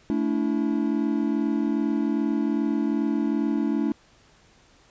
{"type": "chord", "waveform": "triangle", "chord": "A suspended fourth", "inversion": "none", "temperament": "equal with one note detuned", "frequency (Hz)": [220, 287.1, 329.6], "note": ["A3", "D4", "E4"], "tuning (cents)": [0, -39, 0], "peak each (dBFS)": [-24, -23, -26], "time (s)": [0.1, 3.92], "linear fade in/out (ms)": 0, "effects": ["pink hiss -57 dBFS RMS until 4.9 s", "resampled to 16000 Hz"]}